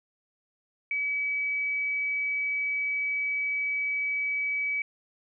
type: tone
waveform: sine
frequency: 2283 Hz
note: D7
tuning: 50 cents flat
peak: -26 dBFS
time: 0.91-4.82 s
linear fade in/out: 2 ms
effects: none